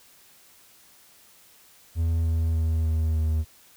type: tone with pitch steps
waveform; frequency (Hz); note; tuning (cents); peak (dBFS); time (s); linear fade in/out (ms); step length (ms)
triangle; 82.41 / 81.46 / 80.53 / 79.6 / 78.69; E2 / E2 / E2 / D#2 / D#2; 0 / -20 / -40 / +40 / +20; -19; 1.95-3.45; 50; 300
effects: white hiss -55 dBFS RMS until 3.76 s